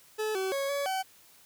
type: tone with pitch steps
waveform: 40% pulse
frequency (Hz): 431.4 / 380.7 / 552 / 565 / 761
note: A4 / F#4 / C#5 / C#5 / F#5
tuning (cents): -34 / +49 / -7 / +33 / +48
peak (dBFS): -28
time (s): 0.18-1.03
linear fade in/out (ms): 20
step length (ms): 170
effects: white hiss -58 dBFS RMS until 1.45 s